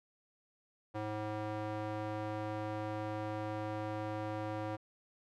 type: tone with band-pass filter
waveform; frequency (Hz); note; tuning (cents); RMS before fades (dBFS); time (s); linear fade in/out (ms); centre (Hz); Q
square; 107; A2; -48; -39; 0.94-4.77; 20; 660; 0.89
effects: none